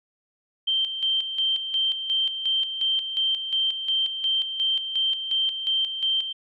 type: tone with tremolo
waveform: sine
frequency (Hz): 3136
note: G7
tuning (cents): 0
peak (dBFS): -20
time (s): 0.67-6.33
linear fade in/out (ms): 10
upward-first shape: square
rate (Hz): 2.8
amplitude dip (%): 60
effects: none